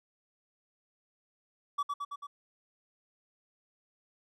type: tone with echo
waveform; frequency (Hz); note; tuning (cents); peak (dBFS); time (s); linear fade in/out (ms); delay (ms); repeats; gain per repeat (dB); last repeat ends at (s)
triangle; 1145; D6; -44; -26; 1.78-1.83; 10; 110; 4; -3; 2.27
effects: none